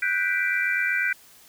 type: chord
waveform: sine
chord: G major seventh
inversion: third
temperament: equal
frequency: 1480 / 1568 / 1975.5 / 2349 Hz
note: F#6 / G6 / B6 / D7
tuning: 0 / 0 / 0 / 0 cents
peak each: -27 dBFS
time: 0.02-1.13 s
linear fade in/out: 5 ms
effects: white hiss -52 dBFS RMS until 1.48 s